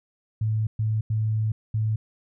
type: tone bursts at uneven times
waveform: sine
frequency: 109.1 Hz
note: A2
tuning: 14 cents flat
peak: -21 dBFS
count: 4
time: 0.41-0.67 / 0.79-1.01 / 1.1-1.52 / 1.74-1.96 s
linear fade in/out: 5 ms
effects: none